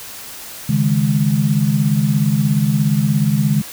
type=chord; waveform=sine; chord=C# suspended second; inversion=none; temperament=equal; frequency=138.59 / 155.56 / 207.7 Hz; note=C#3 / D#3 / G#3; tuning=0 / 0 / 0 cents; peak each=-17 dBFS; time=0.69-3.62 s; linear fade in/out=5 ms; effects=white hiss -33 dBFS RMS until 3.72 s